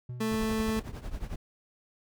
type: tone with exponential decay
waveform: triangle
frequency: 123.47 Hz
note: B2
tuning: in tune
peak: -32 dBFS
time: 0.09-0.92 s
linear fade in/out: 5 ms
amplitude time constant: 180 ms
type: tone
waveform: 30% pulse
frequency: 220 Hz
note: A3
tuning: in tune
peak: -25 dBFS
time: 0.2-0.8 s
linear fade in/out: 10 ms
type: noise with tremolo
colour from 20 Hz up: brown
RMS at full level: -34 dBFS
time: 0.31-1.36 s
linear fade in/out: 5 ms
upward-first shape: triangle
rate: 11 Hz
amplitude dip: 85%
effects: none